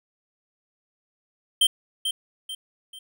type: tone with echo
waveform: square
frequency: 3136 Hz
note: G7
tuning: in tune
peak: -16 dBFS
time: 1.61-1.67 s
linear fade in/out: 5 ms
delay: 440 ms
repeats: 3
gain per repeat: -8 dB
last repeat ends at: 2.99 s
effects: none